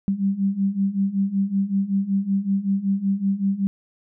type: beating tone pair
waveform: sine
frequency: 193.3 / 198.6 Hz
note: G3 / G3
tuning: -24 / +23 cents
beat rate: 5.3 Hz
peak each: -24 / -21 dBFS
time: 0.08-3.67 s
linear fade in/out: 0 ms
effects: none